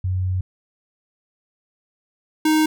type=tone pair in turn; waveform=sine / square; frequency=92.5 / 311.1 Hz; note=F#2 / D#4; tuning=0 / 0 cents; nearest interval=octave + major sixth; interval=2100 cents; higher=second; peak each=-19 / -15 dBFS; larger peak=second; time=0.04-0.41 / 2.45-2.66 s; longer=first; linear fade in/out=5 ms; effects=none